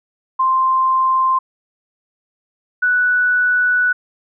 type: tone pair in turn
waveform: sine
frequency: 1046.5 / 1480 Hz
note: C6 / F#6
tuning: 0 / 0 cents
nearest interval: tritone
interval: 600 cents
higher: second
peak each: -12 dBFS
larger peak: neither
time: 0.39-1.39 / 2.82-3.93 s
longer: second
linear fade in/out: 10 ms
effects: none